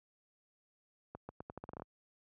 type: accelerating click train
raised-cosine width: 1 ms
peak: -30 dBFS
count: 11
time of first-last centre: 1.15-1.821 s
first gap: 140 ms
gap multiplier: 0.82
effects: high-pass 60 Hz 12 dB/octave